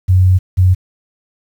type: tone pair in turn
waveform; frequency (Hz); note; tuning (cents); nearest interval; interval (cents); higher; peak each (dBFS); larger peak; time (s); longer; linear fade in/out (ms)
sine; 92.5 / 92.05; F#2 / F#2; 0 / -8; unison; 8; first; -6; neither; 0.08-0.39 / 0.57-0.75; first; 20
effects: 7-bit